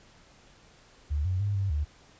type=tone with pitch steps; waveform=sine; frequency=73.5 / 92.3 / 101.5 / 98 / 74.2 Hz; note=D2 / F#2 / G#2 / G2 / D2; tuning=+2 / -4 / -39 / 0 / +18 cents; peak=-25 dBFS; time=1.1-1.85 s; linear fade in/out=20 ms; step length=150 ms; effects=pink hiss -57 dBFS RMS until 2.19 s + resampled to 16000 Hz